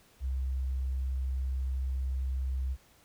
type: tone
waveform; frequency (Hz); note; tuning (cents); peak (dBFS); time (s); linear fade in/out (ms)
sine; 65.41; C2; 0; -29; 0.2-2.77; 50
effects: pink hiss -62 dBFS RMS until 3.04 s